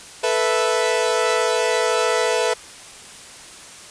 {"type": "chord", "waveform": "sawtooth", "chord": "A suspended second", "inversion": "none", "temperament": "equal", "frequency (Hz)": [440, 493.9, 659.3], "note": ["A4", "B4", "E5"], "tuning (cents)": [0, 0, 0], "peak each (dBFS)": [-18, -17, -19], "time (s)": [0.23, 2.54], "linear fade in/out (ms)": 10, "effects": ["white hiss -40 dBFS RMS until 3.9 s", "resampled to 22050 Hz"]}